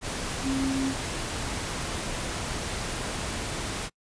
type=tone in noise; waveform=sine; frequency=268.2 Hz; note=C4; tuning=43 cents sharp; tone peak=-25 dBFS; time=0.42-0.94 s; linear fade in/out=50 ms; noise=pink; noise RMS=-32 dBFS; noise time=0.01-3.9 s; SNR=+4 dB; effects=noise-tail reverb RT60 0.1 s tail -26 dB re dry + resampled to 22050 Hz